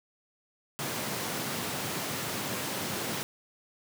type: high-pass noise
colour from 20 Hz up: pink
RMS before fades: -34 dBFS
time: 0.79-3.23 s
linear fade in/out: 0 ms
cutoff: 120 Hz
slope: 24 dB/octave
effects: none